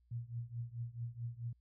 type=tone with tremolo; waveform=sine; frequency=118.2 Hz; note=A#2; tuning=24 cents sharp; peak=-36 dBFS; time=0.11-1.53 s; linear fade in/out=5 ms; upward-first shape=triangle; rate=4.6 Hz; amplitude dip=95%; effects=added 60 Hz sine -68 dBFS peak until 1.6 s